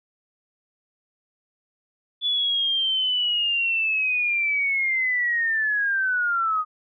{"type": "linear sweep", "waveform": "sine", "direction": "down", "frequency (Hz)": [3455, 1234], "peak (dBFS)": -20, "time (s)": [2.21, 6.65], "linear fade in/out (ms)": 50, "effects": []}